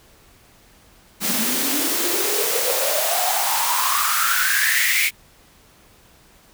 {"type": "noise with high-pass filter sweep", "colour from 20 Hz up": "white", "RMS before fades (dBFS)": -20, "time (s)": [1.2, 5.11], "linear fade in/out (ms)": 50, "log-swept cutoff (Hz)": [200, 2300], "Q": 8.8, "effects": ["pink hiss -52 dBFS RMS until 6.53 s"]}